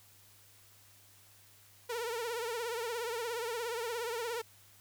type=tone with vibrato; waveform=sawtooth; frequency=466.2 Hz; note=A#4; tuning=in tune; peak=-31 dBFS; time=1.89-4.42 s; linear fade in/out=10 ms; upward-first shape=triangle; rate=17 Hz; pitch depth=110 cents each way; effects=added 100 Hz sine -66 dBFS peak until 4.8 s + white hiss -61 dBFS RMS until 4.8 s